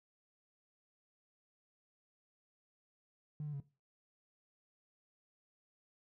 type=tone with pitch steps; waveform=triangle; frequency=149.9 / 147.9 / 140.1 Hz; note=D3 / D3 / C#3; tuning=+36 / +13 / +19 cents; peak=-35 dBFS; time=3.4-3.601 s; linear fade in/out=2 ms; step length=67 ms; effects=noise-tail reverb RT60 0.3 s tail -20 dB re dry + tanh soft clip ceiling -36 dBFS